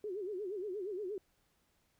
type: tone with vibrato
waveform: sine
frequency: 392 Hz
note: G4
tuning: in tune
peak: -37 dBFS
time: 0.04-1.18 s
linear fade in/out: 2 ms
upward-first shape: sine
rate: 8.5 Hz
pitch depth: 170 cents each way
effects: pink hiss -75 dBFS RMS until 1.99 s